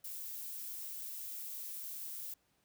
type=noise; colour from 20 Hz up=violet; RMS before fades=-44 dBFS; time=0.04-2.34 s; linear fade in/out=5 ms; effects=pink hiss -75 dBFS RMS until 2.64 s + high-pass 60 Hz 12 dB/octave